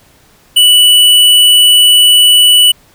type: tone with tanh clipping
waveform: sine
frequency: 2960 Hz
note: F#7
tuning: in tune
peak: -4 dBFS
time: 0.56-2.72 s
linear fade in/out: 10 ms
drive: 18 dB
effects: pink hiss -46 dBFS RMS until 2.94 s